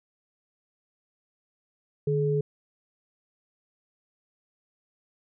sine tone pair together, 150 / 424.3 Hz, D3 / G#4, +37 / +37 cents, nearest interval octave + tritone, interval 1800 cents, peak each -25 / -25 dBFS, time 2.07-2.41 s, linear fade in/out 5 ms, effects none

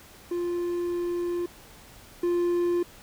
triangle tone pair in turn, 349.2 / 349.2 Hz, F4 / F4, 0 / 0 cents, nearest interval unison, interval 0 cents, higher neither, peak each -24 / -20 dBFS, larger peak second, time 0.31-1.46 / 2.23-2.83 s, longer first, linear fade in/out 5 ms, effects pink hiss -50 dBFS RMS until 3.02 s

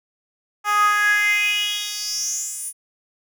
10% pulse tone with high-pass filter sweep, 415.3 Hz, G#4, in tune, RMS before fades -21 dBFS, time 0.64-2.73 s, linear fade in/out 50 ms, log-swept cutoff 1000 to 10000 Hz, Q 6.4, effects none

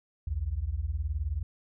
sine beating tone pair, 61.9 / 80.9 Hz, B1 / E2, +5 / -32 cents, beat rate 19 Hz, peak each -32 / -31 dBFS, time 0.27-1.43 s, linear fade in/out 5 ms, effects none

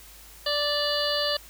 harmonic tone with a mistuned harmonic, 586 Hz, D5, 4 cents flat, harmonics 1 / 2 / 3 / 5 / 6 / 7 / 8, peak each -28 / -34 / -33 / -31 / -34 / -32 / -30 dBFS, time 0.46-1.37 s, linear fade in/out 5 ms, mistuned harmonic 8, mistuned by -28 cents, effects added 51 Hz sine -51 dBFS peak until 1.49 s + white hiss -49 dBFS RMS until 1.49 s

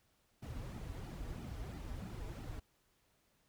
brown noise with flanger, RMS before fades -45 dBFS, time 0.42-2.6 s, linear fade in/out 10 ms, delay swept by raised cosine 1.8 to 5.7 ms, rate 3 Hz, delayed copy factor -0.85, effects pink hiss -75 dBFS RMS until 3.48 s

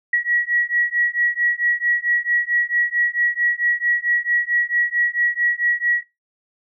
sine beating tone pair, 1917 / 1921.5 Hz, A#6 / B6, +48 / -48 cents, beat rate 4.5 Hz, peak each -20 dBFS, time 0.13-6.03 s, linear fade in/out 5 ms, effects noise-tail reverb RT60 0.2 s tail -19 dB re dry

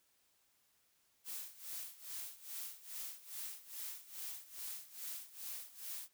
blue noise with tremolo, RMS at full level -44 dBFS, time 1.24-6.09 s, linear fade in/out 50 ms, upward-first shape sine, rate 2.4 Hz, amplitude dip 85%, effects white hiss -75 dBFS RMS until 6.13 s

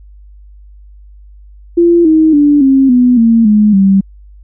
sine tone with pitch steps, 342.6 / 316 / 291.4 / 268.8 / 247.9 / 228.7 / 210.9 / 194.51 Hz, F4 / D#4 / D4 / C4 / B3 / A#3 / G#3 / G3, -33 / +27 / -13 / +47 / +7 / -33 / +27 / -13 cents, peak -4 dBFS, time 1.77-4.01 s, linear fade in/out 10 ms, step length 280 ms, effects added 50 Hz sine -34 dBFS peak until 4.43 s

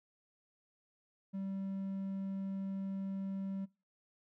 triangle tone with hard clipping, 193.8 Hz, G3, 20 cents flat, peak -38 dBFS, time 1.33-3.66 s, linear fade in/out 20 ms, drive 6 dB, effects noise-tail reverb RT60 0.3 s tail -23 dB re dry

